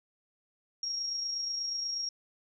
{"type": "tone with amplitude modulation", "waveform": "sine", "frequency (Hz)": 5588, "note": "F8", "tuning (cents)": 0, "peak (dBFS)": -30, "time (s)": [0.83, 2.09], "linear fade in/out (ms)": 2, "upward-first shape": "sine", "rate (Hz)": 28.3, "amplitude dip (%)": 35, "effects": []}